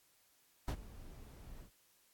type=noise with ADSR envelope; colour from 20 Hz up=brown; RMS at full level=-31 dBFS; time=0.68-1.71 s; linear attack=4 ms; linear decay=71 ms; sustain=-21 dB; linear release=96 ms; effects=white hiss -71 dBFS RMS until 2.13 s + AAC 64 kbps